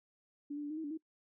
sine tone with pitch steps, 288.8 / 294.4 / 290.9 / 308.4 / 320.5 / 289.4 / 318.6 Hz, D4 / D4 / D4 / D#4 / E4 / D4 / D#4, -29 / +4 / -16 / -15 / -49 / -25 / +41 cents, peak -37 dBFS, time 0.5-0.976 s, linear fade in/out 10 ms, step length 68 ms, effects noise-tail reverb RT60 0.1 s tail -22 dB re dry

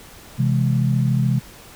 sine chord, C augmented, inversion none, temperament equal, 130.81 / 164.81 / 207.7 Hz, C3 / E3 / G#3, 0 / 0 / 0 cents, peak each -17 / -23 / -23 dBFS, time 0.38-1.4 s, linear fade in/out 20 ms, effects pink hiss -43 dBFS RMS until 1.75 s

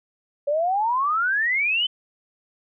sine exponential sweep, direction up, 560 to 3094 Hz, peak -19 dBFS, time 0.47-1.87 s, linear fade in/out 10 ms, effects none

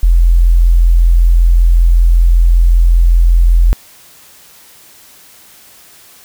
sine tone, 42.62 Hz, F1, 41 cents flat, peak -4 dBFS, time 0.03-3.73 s, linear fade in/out 0 ms, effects white hiss -41 dBFS RMS until 6.24 s

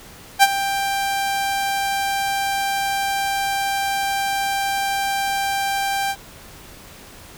sawtooth tone with ADSR envelope, 789 Hz, G5, 11 cents sharp, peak -3 dBFS, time 0.39-6.16 s, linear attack 38 ms, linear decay 37 ms, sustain -13 dB, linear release 57 ms, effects pink hiss -42 dBFS RMS until 7.37 s

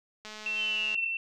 click train, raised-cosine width 0.2 ms, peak -26 dBFS, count 150, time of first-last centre 0.25-0.946 s, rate 214 Hz
sine tone, 2695 Hz, E7, 38 cents sharp, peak -29 dBFS, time 0.46-1.17 s, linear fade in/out 2 ms
sine linear sweep, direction down, 3136 to 2611 Hz, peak -32 dBFS, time 0.55-1.1 s, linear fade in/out 50 ms
effects none

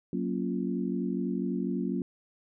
sine chord, Gb major seventh, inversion none, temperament equal, 185 / 233.1 / 277.2 / 349.2 Hz, Gb3 / Bb3 / Db4 / F4, 0 / 0 / 0 / 0 cents, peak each -32 / -33 / -34 / -36 dBFS, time 0.13-2.02 s, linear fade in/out 2 ms, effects none

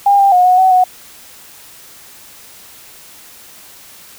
sine tone with pitch steps, 804 / 792 / 723 / 732 / 753 / 735 Hz, G5 / G5 / F#5 / F#5 / F#5 / F#5, +44 / +18 / -40 / -19 / +30 / -12 cents, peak -6 dBFS, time 0.06-0.84 s, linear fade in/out 5 ms, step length 130 ms, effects white hiss -39 dBFS RMS until 4.18 s

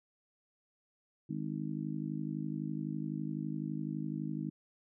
harmonic tone, 51.91 Hz, G#1, in tune, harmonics 3 / 4 / 5 / 6, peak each -39 / -40 / -41 / -42 dBFS, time 1.29-4.5 s, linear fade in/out 10 ms, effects none

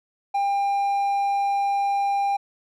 triangle tone, 799 Hz, G5, 33 cents sharp, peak -18 dBFS, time 0.34-2.37 s, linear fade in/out 10 ms, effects none

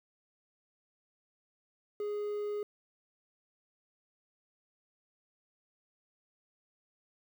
triangle tone with quantisation, 415.3 Hz, G#4, in tune, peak -31 dBFS, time 2-2.63 s, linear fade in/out 2 ms, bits 10, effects none

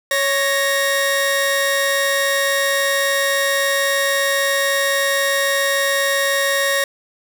sawtooth tone pair together, 554.4 / 1863.7 Hz, C#5 / A#6, 0 / -1 cents, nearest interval octave + major sixth, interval 2099 cents, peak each -15 dBFS, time 0.11-6.84 s, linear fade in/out 2 ms, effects none

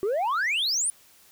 sine exponential sweep, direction up, 370 to 9880 Hz, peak -20 dBFS, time 0.03-0.9 s, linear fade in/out 0 ms, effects tanh soft clip ceiling -22 dBFS + white hiss -56 dBFS RMS until 1.31 s

